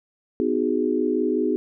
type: chord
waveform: sine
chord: G# minor seventh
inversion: first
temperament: equal with one note detuned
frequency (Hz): 252.6 / 311.1 / 370 / 415.3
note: B3 / D#4 / F#4 / G#4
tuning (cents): +39 / 0 / 0 / 0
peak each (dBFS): -25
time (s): 0.4-1.56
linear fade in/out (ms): 0
effects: none